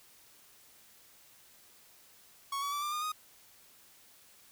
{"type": "tone with pitch steps", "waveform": "45% pulse", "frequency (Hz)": [1108.7, 1134.6, 1161.1, 1188.3, 1216, 1244.5], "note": ["C#6", "C#6", "D6", "D6", "D#6", "D#6"], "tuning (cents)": [0, 40, -20, 20, -40, 0], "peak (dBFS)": -33, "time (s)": [2.52, 3.12], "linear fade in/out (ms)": 5, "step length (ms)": 100, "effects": ["white hiss -60 dBFS RMS until 4.51 s"]}